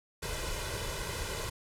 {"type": "noise with comb filter", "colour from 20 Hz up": "pink", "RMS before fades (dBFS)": -36, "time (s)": [0.22, 1.5], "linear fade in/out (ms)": 10, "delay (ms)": 2, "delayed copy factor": 0.75, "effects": ["low-pass 11000 Hz 12 dB/octave"]}